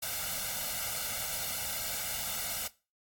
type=noise with comb filter; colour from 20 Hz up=white; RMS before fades=-35 dBFS; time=0.02-2.68 s; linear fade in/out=10 ms; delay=1.4 ms; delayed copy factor=+1; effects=noise-tail reverb RT60 0.3 s tail -19 dB re dry + AAC 64 kbps